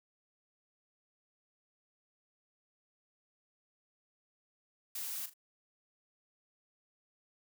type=noise with echo; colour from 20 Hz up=blue; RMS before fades=-40 dBFS; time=4.95-5.26 s; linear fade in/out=5 ms; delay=39 ms; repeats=2; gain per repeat=-11 dB; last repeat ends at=5.338 s; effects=none